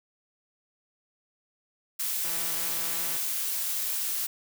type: noise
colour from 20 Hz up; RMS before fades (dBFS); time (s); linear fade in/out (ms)
blue; -30; 1.99-4.27; 10
type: click train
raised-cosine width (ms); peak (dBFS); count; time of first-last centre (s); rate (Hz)
0.3; -25; 154; 2.25-3.166; 167
effects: none